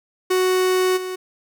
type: tone with level steps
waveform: 45% pulse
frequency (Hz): 370.3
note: F#4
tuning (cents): +1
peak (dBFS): -16 / -26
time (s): 0.3-1.16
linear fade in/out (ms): 10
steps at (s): 0.96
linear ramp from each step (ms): 20
effects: none